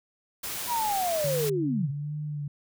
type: noise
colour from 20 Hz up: white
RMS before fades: -34 dBFS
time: 0.43-1.5 s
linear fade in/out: 10 ms
type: linear sweep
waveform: sine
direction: down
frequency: 987.8 to 110 Hz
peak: -25 dBFS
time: 0.67-1.92 s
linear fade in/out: 50 ms
type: tone with vibrato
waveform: sine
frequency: 146.1 Hz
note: D3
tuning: 9 cents flat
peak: -30 dBFS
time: 1.24-2.48 s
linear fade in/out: 5 ms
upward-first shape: sine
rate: 1.3 Hz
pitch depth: 52 cents each way
effects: none